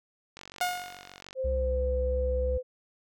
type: click train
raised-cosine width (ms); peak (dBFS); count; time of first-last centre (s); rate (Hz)
0.2; -26; 46; 0.37-1.329; 46.9
type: tone with exponential decay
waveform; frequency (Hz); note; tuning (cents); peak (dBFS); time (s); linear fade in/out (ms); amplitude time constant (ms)
sawtooth; 719; F#5; -50; -20; 0.61-1.21; 1; 130
type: tone with pitch glide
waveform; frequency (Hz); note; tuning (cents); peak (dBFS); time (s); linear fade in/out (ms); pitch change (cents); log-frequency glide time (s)
sine; 523 to 507.2; C5 to B4; -1 to +46; -28; 1.35-2.63; 50; -53; 1.52-1.82
type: tone with vibrato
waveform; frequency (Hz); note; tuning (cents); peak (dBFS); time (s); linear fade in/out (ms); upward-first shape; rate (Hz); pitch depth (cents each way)
triangle; 65.41; C2; 0; -26; 1.44-2.58; 10; triangle; 3; 23
effects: none